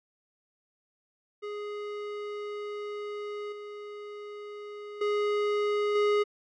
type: tone with level steps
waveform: square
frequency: 415.3 Hz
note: G#4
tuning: in tune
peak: -35 / -40 / -26 / -23 dBFS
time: 1.42-6.24 s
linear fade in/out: 20 ms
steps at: 3.52 / 5.01 / 5.95 s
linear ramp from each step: 5 ms
effects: low-pass 3000 Hz 12 dB/octave